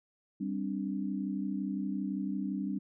sine chord, G suspended fourth, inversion none, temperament equal, 196 / 261.6 / 293.7 Hz, G3 / C4 / D4, 0 / 0 / 0 cents, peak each -34 / -38 / -37 dBFS, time 0.4-2.79 s, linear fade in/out 10 ms, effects none

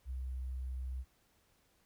sine tone with sample-and-hold, 64.1 Hz, C2, 35 cents flat, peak -37 dBFS, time 0.05-1.05 s, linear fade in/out 50 ms, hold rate 11025 Hz, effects pink hiss -72 dBFS RMS until 1.85 s

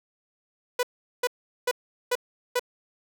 sawtooth tone bursts, 493.9 Hz, B4, in tune, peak -18 dBFS, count 5, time 0.79-2.595 s, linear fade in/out 5 ms, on 41 ms, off 400 ms, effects none

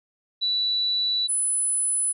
sine tone pair in turn, 3951 / 10037 Hz, B7 / D#9, 0 / +14 cents, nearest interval octave + major third, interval 1614 cents, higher second, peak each -21 dBFS, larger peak neither, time 0.41-1.28 / 1.28-2.13 s, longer first, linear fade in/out 20 ms, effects none

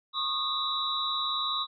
sine tone cluster, 1090 / 1231 / 3581 / 3874 Hz, C#6 / D#6 / A7 / B7, -29 / -19 / +30 / -34 cents, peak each -34 / -35 / -36 / -30 dBFS, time 0.13-1.67 s, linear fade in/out 50 ms, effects none

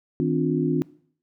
sine tone cluster, 157.5 / 257.7 / 294.9 / 355.1 Hz, D#3 / C4 / D4 / F4, +21 / -26 / +7 / +29 cents, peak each -25 / -25 / -26 / -26 dBFS, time 0.2-0.82 s, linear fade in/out 0 ms, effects noise-tail reverb RT60 0.6 s tail -21 dB re dry

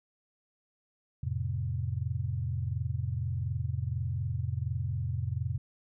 sine chord, F major, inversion none, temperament equal with one note detuned, 87.31 / 110 / 131.49 Hz, F2 / A2 / C3, 0 / 0 / +9 cents, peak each -34 dBFS, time 1.23-5.58 s, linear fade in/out 5 ms, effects none

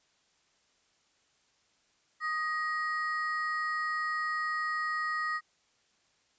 triangle ring-modulated tone, 1568 Hz, G6, in tune, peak -25 dBFS, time 2.2-5.41 s, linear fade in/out 50 ms, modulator 325 Hz, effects white hiss -70 dBFS RMS until 6.38 s + resampled to 16000 Hz

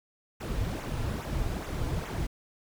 brown noise with flanger, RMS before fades -32 dBFS, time 0.4-2.27 s, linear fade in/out 10 ms, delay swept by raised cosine 0.21 to 5.51 ms, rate 2.4 Hz, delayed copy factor -0.75, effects none

